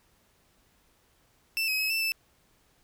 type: tone with pitch steps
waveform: 30% pulse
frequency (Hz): 2662 / 2543 / 2566 / 2662 / 2640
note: E7 / D#7 / E7 / E7 / E7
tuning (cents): +16 / +37 / -47 / +16 / +2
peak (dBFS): -23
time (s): 1.57-2.12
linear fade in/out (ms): 0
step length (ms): 110
effects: pink hiss -66 dBFS RMS until 2.83 s